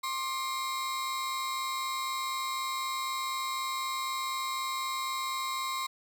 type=tone cluster; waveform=35% pulse; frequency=1061 / 1185 / 3844 Hz; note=C6 / D6 / B7; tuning=+24 / +15 / -48 cents; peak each=-31 / -40 / -37 dBFS; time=0.03-5.87 s; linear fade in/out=10 ms; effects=none